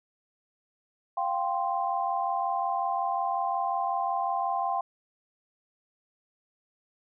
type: chord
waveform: sine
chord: F suspended second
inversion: none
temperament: equal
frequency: 698.5 / 784 / 1046.5 Hz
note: F5 / G5 / C6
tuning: 0 / 0 / 0 cents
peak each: -31 / -29 / -31 dBFS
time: 1.17-4.81 s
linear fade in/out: 5 ms
effects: none